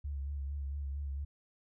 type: tone with vibrato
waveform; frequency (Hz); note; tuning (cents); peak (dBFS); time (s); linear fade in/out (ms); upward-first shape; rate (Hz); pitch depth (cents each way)
sine; 70.3; C#2; +25; -35; 0.04-1.25; 10; sine; 4.4; 45
effects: none